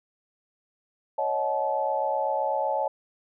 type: chord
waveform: sine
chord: D# half-diminished seventh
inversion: third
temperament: equal with one note detuned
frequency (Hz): 554.4 / 622.3 / 740 / 864.9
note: C#5 / D#5 / F#5 / A5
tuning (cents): 0 / 0 / 0 / -30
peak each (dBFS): -29 / -30 / -33 / -27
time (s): 1.18-2.88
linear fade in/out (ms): 5
effects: none